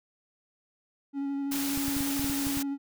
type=tone with vibrato; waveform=triangle; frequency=278.6 Hz; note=C#4; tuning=9 cents sharp; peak=-27 dBFS; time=1.13-2.78 s; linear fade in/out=50 ms; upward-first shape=square; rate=12 Hz; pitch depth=11 cents each way
type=noise; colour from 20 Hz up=white; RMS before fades=-34 dBFS; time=1.51-2.63 s; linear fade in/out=10 ms
type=clicks; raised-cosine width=5 ms; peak=-25 dBFS; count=9; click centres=1.775 / 1.882 / 1.967 / 2.007 / 2.195 / 2.244 / 2.299 / 2.469 / 2.572 s
effects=none